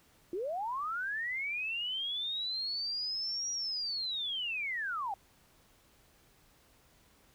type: linear two-way sweep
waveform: sine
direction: up then down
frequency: 329.6 to 5750 to 752 Hz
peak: -33 dBFS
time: 0.33-5.14 s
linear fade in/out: 2 ms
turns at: 3.51 s
effects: pink hiss -65 dBFS RMS until 7.34 s